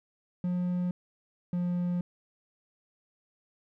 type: tone pair in turn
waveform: triangle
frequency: 178.7 / 176.75 Hz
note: F3 / F3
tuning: +40 / +21 cents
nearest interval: unison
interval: 19 cents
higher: first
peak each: -25 / -25 dBFS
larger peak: neither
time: 0.44-0.91 / 1.53-2.01 s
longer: second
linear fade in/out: 2 ms
effects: none